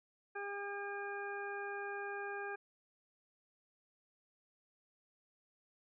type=harmonic tone; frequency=403.2 Hz; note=G4; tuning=49 cents sharp; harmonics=1 / 2 / 3 / 4 / 6; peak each=-44 / -46 / -51 / -44 / -53 dBFS; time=0.35-2.56 s; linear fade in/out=10 ms; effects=none